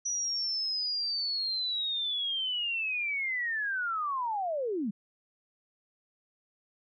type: linear sweep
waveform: sine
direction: down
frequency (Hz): 5880 to 185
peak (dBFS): -29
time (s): 0.05-4.91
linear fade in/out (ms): 10
effects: none